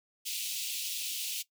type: high-pass noise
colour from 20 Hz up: pink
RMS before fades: -36 dBFS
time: 0.25-1.43 s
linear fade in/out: 20 ms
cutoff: 2600 Hz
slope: 48 dB/octave
effects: noise-tail reverb RT60 0.1 s tail -18 dB re dry